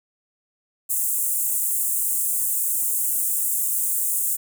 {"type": "high-pass noise", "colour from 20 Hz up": "pink", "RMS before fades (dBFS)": -23, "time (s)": [0.89, 4.37], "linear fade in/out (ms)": 20, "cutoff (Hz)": 7700, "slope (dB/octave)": 48, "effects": []}